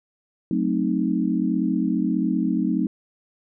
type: chord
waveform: sine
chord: F# diminished seventh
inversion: none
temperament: equal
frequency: 185 / 220 / 261.6 / 311.1 Hz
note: F#3 / A3 / C4 / Eb4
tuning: 0 / 0 / 0 / 0 cents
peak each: -25 dBFS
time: 0.51-2.87 s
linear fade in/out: 2 ms
effects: none